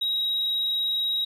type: tone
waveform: sine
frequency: 3819 Hz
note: A#7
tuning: 41 cents sharp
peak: -21 dBFS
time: 0.01-1.25 s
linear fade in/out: 10 ms
effects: tanh soft clip ceiling -21 dBFS + 10-bit